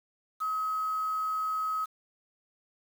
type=tone with quantisation; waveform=sine; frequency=1275 Hz; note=D#6; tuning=42 cents sharp; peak=-28 dBFS; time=0.4-1.86 s; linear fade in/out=20 ms; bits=8; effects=none